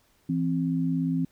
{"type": "tone pair together", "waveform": "sine", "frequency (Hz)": [166, 263.4], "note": ["E3", "C4"], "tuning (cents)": [12, 12], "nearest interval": "minor sixth", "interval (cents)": 800, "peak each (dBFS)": -26, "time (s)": [0.29, 1.25], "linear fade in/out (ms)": 5, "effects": ["pink hiss -65 dBFS RMS until 1.31 s"]}